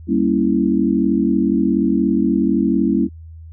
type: chord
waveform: sine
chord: G diminished seventh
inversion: none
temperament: equal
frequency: 196 / 233.1 / 277.2 / 329.6 Hz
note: G3 / Bb3 / Db4 / Fb4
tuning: 0 / 0 / 0 / 0 cents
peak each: -19 dBFS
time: 0.07-3.09 s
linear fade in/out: 50 ms
effects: added 81 Hz sine -34 dBFS peak until 3.52 s